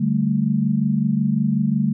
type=chord; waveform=sine; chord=D suspended fourth; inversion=none; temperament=equal with one note detuned; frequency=146.83 / 194.53 / 220 Hz; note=D3 / G3 / A3; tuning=0 / -13 / 0 cents; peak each=-22 / -21 / -20 dBFS; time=0-1.93 s; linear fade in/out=10 ms; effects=none